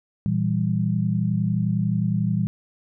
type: chord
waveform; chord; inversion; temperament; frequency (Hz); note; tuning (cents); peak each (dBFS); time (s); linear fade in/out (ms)
sine; E diminished; second; equal; 116.54 / 164.81 / 196; Bb2 / E3 / G3; 0 / 0 / 0; -24; 0.26-2.47; 0
effects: none